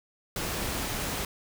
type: noise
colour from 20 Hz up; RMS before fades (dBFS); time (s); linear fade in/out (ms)
pink; -32; 0.36-1.25; 2
effects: none